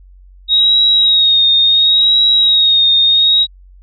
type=tone with vibrato; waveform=sine; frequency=3770 Hz; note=A#7; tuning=19 cents sharp; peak=-7 dBFS; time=0.48-3.47 s; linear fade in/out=50 ms; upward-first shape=sine; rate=0.71 Hz; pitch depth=42 cents each way; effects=added 46 Hz sine -38 dBFS peak until 3.82 s